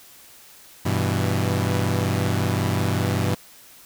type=chord; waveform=sawtooth; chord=E minor; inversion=first; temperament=equal; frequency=98 / 123.47 / 164.81 Hz; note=G2 / B2 / E3; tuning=0 / 0 / 0 cents; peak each=-19 / -21 / -23 dBFS; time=0.85-3.35 s; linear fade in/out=10 ms; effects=white hiss -48 dBFS RMS until 3.85 s